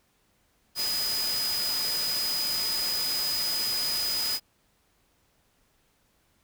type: tone in noise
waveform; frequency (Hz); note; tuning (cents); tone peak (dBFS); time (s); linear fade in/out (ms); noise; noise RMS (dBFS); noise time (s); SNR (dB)
sine; 4978; D#8; 0; -27; 0.75-4.4; 50; white; -33; 0.75-4.4; +3
effects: pink hiss -68 dBFS RMS until 6.43 s